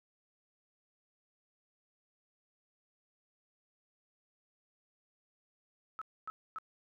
sine tone bursts, 1297 Hz, E6, 28 cents flat, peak -38 dBFS, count 3, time 5.99-6.585 s, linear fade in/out 0 ms, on 25 ms, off 260 ms, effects none

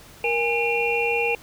sine tone cluster, 468.9 / 821 / 2401 / 2739 Hz, A#4 / G#5 / D7 / F7, +10 / -20 / +38 / -34 cents, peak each -24 / -28 / -25 / -26 dBFS, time 0.24-1.35 s, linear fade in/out 2 ms, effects pink hiss -47 dBFS RMS until 1.42 s

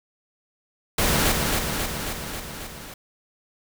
pink noise with echo, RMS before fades -21 dBFS, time 0.98-1.32 s, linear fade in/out 5 ms, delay 270 ms, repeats 6, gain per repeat -3 dB, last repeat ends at 2.94 s, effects none

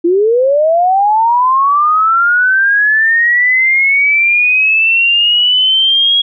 sine linear sweep, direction up, 330 to 3322 Hz, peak -7 dBFS, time 0.04-6.22 s, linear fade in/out 10 ms, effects none

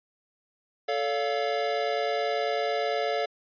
square chord, A augmented, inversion none, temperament equal with one note detuned, 440 / 568.3 / 698.5 Hz, A4 / C#5 / E#5, 0 / +43 / 0 cents, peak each -31 / -31 / -30 dBFS, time 0.88-3.26 s, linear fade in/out 10 ms, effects resampled to 11025 Hz

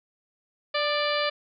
harmonic tone with a mistuned harmonic, 587.3 Hz, D5, in tune, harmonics 1 / 2 / 3 / 4 / 5 / 6 / 7 / 8, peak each -27 / -30 / -32 / -33 / -34 / -35 / -35 / -36 dBFS, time 0.74-1.3 s, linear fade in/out 10 ms, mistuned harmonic 2, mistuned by +32 cents, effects none

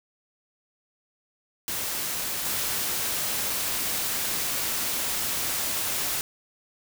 white noise with level steps, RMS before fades -30 / -28 dBFS, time 1.68-6.21 s, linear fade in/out 0 ms, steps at 2.45 s, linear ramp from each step 2 ms, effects none

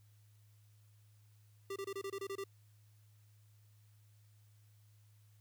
square tone bursts, 393.2 Hz, G4, 5 cents sharp, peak -40 dBFS, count 9, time 1.7-2.44 s, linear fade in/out 5 ms, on 60 ms, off 25 ms, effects added 105 Hz sine -62 dBFS peak until 5.4 s + white hiss -75 dBFS RMS until 5.4 s

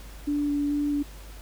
sine tone with vibrato, 290 Hz, D4, 22 cents flat, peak -23 dBFS, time 0.27-1.03 s, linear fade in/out 10 ms, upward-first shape square, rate 2.3 Hz, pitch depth 8 cents each way, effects added 50 Hz sine -41 dBFS peak until 1.41 s + pink hiss -49 dBFS RMS until 1.41 s

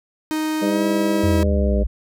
45% pulse tone with pitch glide, 311.1 to 323 Hz, D#4 to E4, 0 to -35 cents, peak -20 dBFS, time 0.31-1.43 s, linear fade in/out 0 ms, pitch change +65 cents, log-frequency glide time 0.63-0.86 s
harmonic tone, 100.8 Hz, G2, 49 cents sharp, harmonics 2 / 3 / 4 / 5 / 6, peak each -22 / -31 / -27 / -27 / -25 dBFS, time 0.61-1.84 s, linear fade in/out 20 ms
sine linear sweep, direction down, 92.5 to 55 Hz, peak -17 dBFS, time 1.23-1.87 s, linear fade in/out 10 ms
effects none

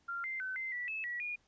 sine tone with pitch steps, 1387 / 2086 / 1521 / 2075 / 1956 / 2604 / 1932 / 2437 Hz, F6 / C7 / F#6 / C7 / B6 / E7 / B6 / D#7, -12 / -6 / +47 / -15 / -17 / -22 / -39 / -37 cents, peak -36 dBFS, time 0.08-1.36 s, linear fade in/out 10 ms, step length 160 ms, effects pink hiss -72 dBFS RMS until 1.47 s + resampled to 16000 Hz

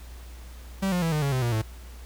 45% pulse tone with pitch steps, 193.4 / 178.38 / 164.52 / 151.74 / 139.95 / 129.08 / 119.05 / 109.8 Hz, G3 / F3 / E3 / D#3 / C#3 / C3 / A#2 / A2, -23 / +37 / -3 / -43 / +17 / -23 / +37 / -3 cents, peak -23 dBFS, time 0.82-1.62 s, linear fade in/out 10 ms, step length 100 ms, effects added 60 Hz sine -40 dBFS peak until 2.05 s + pink hiss -51 dBFS RMS until 2.05 s

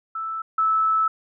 sine tone pair in turn, 1318.5 / 1307.9 Hz, E6 / E6, 0 / -14 cents, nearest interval unison, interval 14 cents, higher first, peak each -26 / -17 dBFS, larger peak second, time 0.15-0.42 / 0.58-1.08 s, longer second, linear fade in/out 5 ms, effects none

